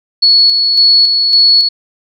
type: tone with tremolo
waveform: sine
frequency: 4389 Hz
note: C#8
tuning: 18 cents flat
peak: -4 dBFS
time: 0.22-1.69 s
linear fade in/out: 10 ms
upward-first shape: square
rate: 1.8 Hz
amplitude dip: 40%
effects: none